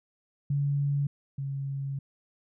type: tone pair in turn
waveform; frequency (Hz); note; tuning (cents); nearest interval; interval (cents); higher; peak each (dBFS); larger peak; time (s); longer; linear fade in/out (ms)
sine; 142 / 137.8; C#3 / C#3; +42 / -10; minor second; 52; first; -24 / -30; first; 0.5-1.07 / 1.38-1.99; second; 5
effects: none